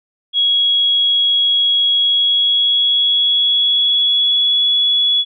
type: tone with pitch glide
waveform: sine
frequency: 3322 to 3388 Hz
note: G#7 to G#7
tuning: 0 to +34 cents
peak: -11 dBFS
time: 0.33-5.25 s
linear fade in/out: 50 ms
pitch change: +34 cents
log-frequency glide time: 1.95-4.66 s
effects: none